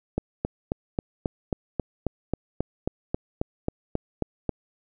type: click train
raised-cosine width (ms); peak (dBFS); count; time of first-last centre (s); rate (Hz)
2; -11; 17; 0.18-4.493; 3.71
effects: none